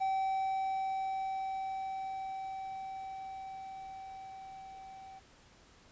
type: tone with level ramp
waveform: triangle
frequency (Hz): 769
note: G5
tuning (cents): -33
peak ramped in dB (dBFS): -27 to -46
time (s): 0-5.2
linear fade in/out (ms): 20
effects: pink hiss -61 dBFS RMS until 5.91 s + resampled to 16000 Hz